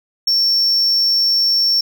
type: tone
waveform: triangle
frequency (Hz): 5450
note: F8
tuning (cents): -43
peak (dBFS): -11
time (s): 0.27-1.81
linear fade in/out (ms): 5
effects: none